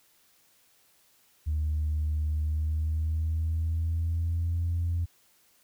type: tone with pitch glide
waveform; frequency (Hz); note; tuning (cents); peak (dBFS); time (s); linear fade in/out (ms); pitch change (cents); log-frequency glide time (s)
sine; 76.4 to 85.26; D#2 to F2; -31 to -41; -24; 1.46-5.06; 20; +190; 2.38-4.64
effects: tanh soft clip ceiling -22 dBFS + white hiss -64 dBFS RMS until 5.63 s